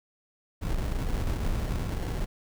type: noise with sample-and-hold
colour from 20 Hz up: brown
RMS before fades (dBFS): -29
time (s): 0.61-2.26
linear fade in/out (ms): 20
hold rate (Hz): 1225
effects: none